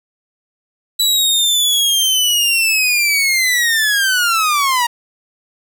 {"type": "linear sweep", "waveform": "sawtooth", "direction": "down", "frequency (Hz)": [3951, 934], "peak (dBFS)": -9, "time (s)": [0.99, 4.87], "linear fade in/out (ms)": 10, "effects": []}